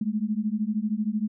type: beating tone pair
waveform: sine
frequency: 206.8 / 219.8 Hz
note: G#3 / A3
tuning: -7 / -2 cents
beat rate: 13 Hz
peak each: -27 dBFS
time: 0.01-1.28 s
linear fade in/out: 5 ms
effects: none